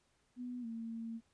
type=tone with pitch glide; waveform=sine; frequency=246.9 to 227.7 Hz; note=B3 to A#3; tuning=0 to -40 cents; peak=-40 dBFS; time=0.36-1.21 s; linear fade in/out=50 ms; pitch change=-140 cents; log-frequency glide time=0.61-0.66 s; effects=pink hiss -75 dBFS RMS until 1.33 s + resampled to 22050 Hz